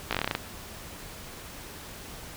slowing click train, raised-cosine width 0.3 ms, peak -10 dBFS, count 10, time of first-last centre 0.11-0.351 s, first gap 17 ms, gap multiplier 1.11, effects pink hiss -43 dBFS RMS until 2.36 s

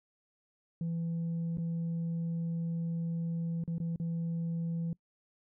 sine tone with dropouts, 167 Hz, E3, 23 cents sharp, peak -29 dBFS, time 0.81-4.93 s, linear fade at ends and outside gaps 2 ms, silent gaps 1.572-1.582 / 3.638-3.677 / 3.782-3.801 / 3.96-3.999 s, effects noise-tail reverb RT60 0.1 s tail -25 dB re dry + tanh soft clip ceiling -30 dBFS

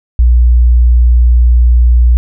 sine tone, 60 Hz, B1, 49 cents flat, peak -3 dBFS, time 0.19-2.17 s, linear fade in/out 0 ms, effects none

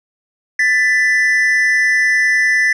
triangle tone pair together, 1761 / 1990.9 Hz, A6 / B6, +1 / +13 cents, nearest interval major second, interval 212 cents, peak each -12 dBFS, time 0.59-2.73 s, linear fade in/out 5 ms, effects resampled to 24000 Hz

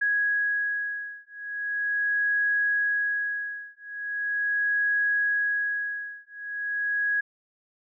sine beating tone pair, 1661.2 / 1661.6 Hz, G#6 / G#6, 0 / 0 cents, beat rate 0.4 Hz, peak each -27 dBFS, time 0.01-7.21 s, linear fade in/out 10 ms, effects none

